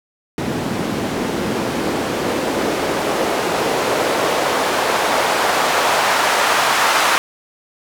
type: noise with band-pass filter sweep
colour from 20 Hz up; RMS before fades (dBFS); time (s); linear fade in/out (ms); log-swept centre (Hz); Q
white; -18; 0.38-7.18; 0; 210 to 1100; 1.1
effects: none